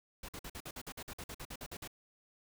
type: noise bursts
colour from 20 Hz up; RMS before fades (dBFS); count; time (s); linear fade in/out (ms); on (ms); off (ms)
pink; -45; 16; 0.23-1.876; 5; 56; 50
effects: none